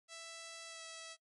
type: tone with pitch glide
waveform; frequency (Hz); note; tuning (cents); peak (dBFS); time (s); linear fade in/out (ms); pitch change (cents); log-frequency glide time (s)
5% pulse; 661 to 653.4; E5 to E5; +5 to -15; -36; 0.08-1.17; 50; -20; 0.67-0.82
effects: noise-tail reverb RT60 0.1 s tail -19 dB re dry + MP3 48 kbps